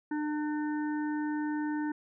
harmonic tone, 300 Hz, D4, 37 cents sharp, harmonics 1 / 3 / 5 / 6, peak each -30 / -40 / -44 / -46 dBFS, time 0.11-1.92 s, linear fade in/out 5 ms, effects none

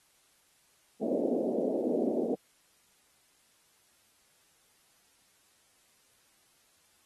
pink band-pass noise, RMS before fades -30 dBFS, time 1.01-2.35 s, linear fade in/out 10 ms, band 220 to 620 Hz, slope 48 dB/octave, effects white hiss -67 dBFS RMS until 7.05 s + AAC 32 kbps

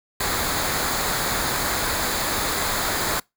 pink noise with comb filter, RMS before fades -24 dBFS, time 0.2-3.2 s, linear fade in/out 5 ms, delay 0.35 ms, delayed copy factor -0.55, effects noise-tail reverb RT60 0.2 s tail -25 dB re dry

